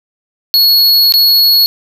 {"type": "tone with dropouts", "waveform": "square", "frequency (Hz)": 4348, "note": "C#8", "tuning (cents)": -34, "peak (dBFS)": -6, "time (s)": [0.54, 1.66], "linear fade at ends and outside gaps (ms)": 0, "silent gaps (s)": [1.123, 1.139], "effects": []}